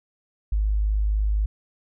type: tone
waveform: sine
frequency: 51.91 Hz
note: G#1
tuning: in tune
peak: -19 dBFS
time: 0.52-1.46 s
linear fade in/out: 5 ms
effects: none